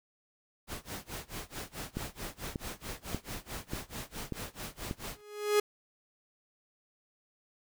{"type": "noise with tremolo", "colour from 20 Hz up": "pink", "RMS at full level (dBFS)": -39, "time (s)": [0.67, 5.22], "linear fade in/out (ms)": 50, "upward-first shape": "sine", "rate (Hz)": 4.6, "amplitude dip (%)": 95}
{"type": "click train", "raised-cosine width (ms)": 3, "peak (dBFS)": -21, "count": 6, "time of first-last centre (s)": [1.97, 4.911], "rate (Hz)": 1.7}
{"type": "tone with exponential growth", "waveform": "45% pulse", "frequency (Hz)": 416.9, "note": "G#4", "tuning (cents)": 7, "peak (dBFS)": -21, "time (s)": [5.14, 5.6], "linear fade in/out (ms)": 5, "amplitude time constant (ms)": 100}
{"effects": []}